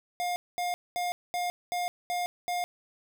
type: tone bursts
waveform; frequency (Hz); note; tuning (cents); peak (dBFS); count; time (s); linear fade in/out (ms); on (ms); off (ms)
square; 710; F5; +28; -29; 7; 0.2-2.64; 0; 160; 220
effects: none